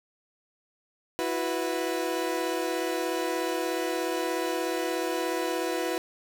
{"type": "chord", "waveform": "30% pulse", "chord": "E suspended second", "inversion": "none", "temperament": "equal with one note detuned", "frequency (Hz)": [329.6, 366.4, 493.9], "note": ["E4", "F#4", "B4"], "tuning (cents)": [0, -17, 0], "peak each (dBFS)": -29, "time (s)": [1.19, 5.98], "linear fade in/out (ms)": 0, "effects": ["9-bit"]}